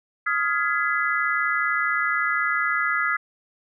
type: chord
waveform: sine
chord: F half-diminished seventh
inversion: third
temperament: just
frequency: 1257.2 / 1396.9 / 1676.3 / 2012 Hz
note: Eb6 / F6 / Ab6 / Cb7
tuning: +18 / 0 / +16 / +32 cents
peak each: -26 dBFS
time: 0.26-3.17 s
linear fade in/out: 10 ms
effects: none